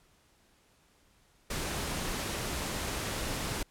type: noise with amplitude modulation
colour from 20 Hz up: pink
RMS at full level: -33 dBFS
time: 1.5-3.63 s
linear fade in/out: 5 ms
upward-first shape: sine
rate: 258 Hz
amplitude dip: 35%
effects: pink hiss -66 dBFS RMS until 3.7 s + low-pass 12000 Hz 12 dB/octave